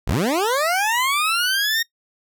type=linear sweep; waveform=20% pulse; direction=up; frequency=32.19 to 1864.7 Hz; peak=-13 dBFS; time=0.07-1.83 s; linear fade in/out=10 ms; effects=noise-tail reverb RT60 0.1 s tail -21 dB re dry